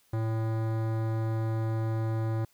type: tone with hard clipping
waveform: sine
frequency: 111.6 Hz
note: A2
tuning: 25 cents sharp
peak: -29 dBFS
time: 0.13-2.45 s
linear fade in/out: 5 ms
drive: 18 dB
effects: white hiss -66 dBFS RMS until 2.53 s